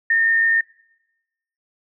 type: tone with amplitude modulation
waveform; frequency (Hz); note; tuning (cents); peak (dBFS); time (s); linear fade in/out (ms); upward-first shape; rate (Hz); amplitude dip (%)
sine; 1823; A#6; -39; -12; 0.1-0.61; 5; sine; 107; 35
effects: noise-tail reverb RT60 1.0 s tail -24 dB re dry